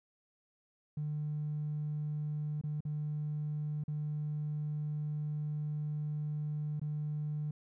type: tone with dropouts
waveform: triangle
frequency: 150 Hz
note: D3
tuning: 37 cents sharp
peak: -30 dBFS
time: 0.97-7.51 s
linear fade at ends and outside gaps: 5 ms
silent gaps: 2.613-2.637 / 2.806-2.851 / 3.838-3.88 / 6.797-6.815 s
effects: tanh soft clip ceiling -31 dBFS